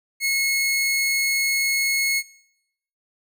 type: tone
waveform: sawtooth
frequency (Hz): 2177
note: C#7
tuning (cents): -32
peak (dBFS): -16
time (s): 0.2-2.23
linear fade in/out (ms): 50
effects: noise-tail reverb RT60 0.8 s tail -21 dB re dry